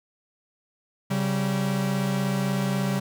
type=tone pair together; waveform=45% pulse; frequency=136.8 / 193.24 Hz; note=C#3 / G3; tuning=-23 / -25 cents; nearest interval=tritone; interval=598 cents; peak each=-27 / -25 dBFS; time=1.1-3 s; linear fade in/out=10 ms; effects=none